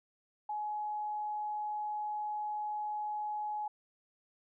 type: tone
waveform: sine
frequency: 843 Hz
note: G#5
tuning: 26 cents sharp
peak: -34 dBFS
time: 0.49-3.68 s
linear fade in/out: 5 ms
effects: none